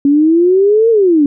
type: exponential two-way sweep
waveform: sine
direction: up then down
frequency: 277.2 to 466.2 to 277.2 Hz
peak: -6 dBFS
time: 0.05-1.26 s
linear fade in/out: 2 ms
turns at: 0.9 s
effects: none